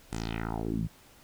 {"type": "tone with low-pass filter sweep", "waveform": "10% pulse", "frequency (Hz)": 55.8, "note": "A1", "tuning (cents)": 25, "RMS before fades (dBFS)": -33, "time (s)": [0.11, 0.88], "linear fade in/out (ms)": 20, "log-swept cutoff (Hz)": [10000, 130], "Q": 3.1, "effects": ["pink hiss -57 dBFS RMS until 1.23 s"]}